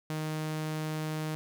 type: tone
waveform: sawtooth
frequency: 155.56 Hz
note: D#3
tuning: in tune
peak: -28 dBFS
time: 0.1-1.35 s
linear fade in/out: 0 ms
effects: none